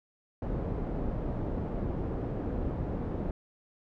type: low-pass noise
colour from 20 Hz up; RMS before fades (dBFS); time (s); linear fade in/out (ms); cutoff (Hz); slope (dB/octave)
pink; -33; 0.42-3.31; 2; 530; 12
effects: none